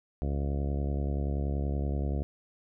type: harmonic tone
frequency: 70.5 Hz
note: C#2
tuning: 30 cents sharp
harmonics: 1 / 2 / 3 / 4 / 5 / 6 / 7 / 8 / 9 / 10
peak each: -29 / -35 / -39 / -41 / -43 / -45 / -46 / -47 / -48 / -49 dBFS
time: 0.22-2.23 s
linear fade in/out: 0 ms
effects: none